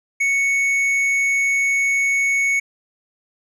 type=tone with tanh clipping; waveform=triangle; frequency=2217 Hz; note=C#7; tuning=in tune; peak=-17 dBFS; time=0.2-2.6 s; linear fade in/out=10 ms; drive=11 dB; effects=none